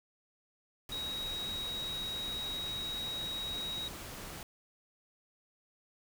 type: tone in noise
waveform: sine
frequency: 3810 Hz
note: A#7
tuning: 37 cents sharp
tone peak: -36 dBFS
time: 0.92-3.88 s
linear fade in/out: 2 ms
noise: pink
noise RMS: -45 dBFS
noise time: 0.89-4.43 s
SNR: +6 dB
effects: none